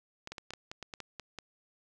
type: clicks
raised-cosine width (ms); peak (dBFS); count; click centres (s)
0.2; -24; 11; 0.274 / 0.32 / 0.382 / 0.506 / 0.536 / 0.715 / 0.827 / 0.938 / 1.003 / 1.197 / 1.387
effects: none